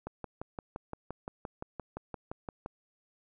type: click train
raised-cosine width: 1 ms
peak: -24 dBFS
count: 16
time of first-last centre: 0.07-2.661 s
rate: 5.79 Hz
effects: none